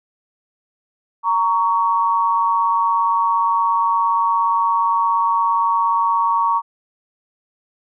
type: tone pair together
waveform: sine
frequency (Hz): 929 / 1120.7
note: A#5 / C#6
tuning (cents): -6 / +19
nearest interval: minor third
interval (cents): 325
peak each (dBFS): -17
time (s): 1.23-6.62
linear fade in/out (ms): 50
effects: none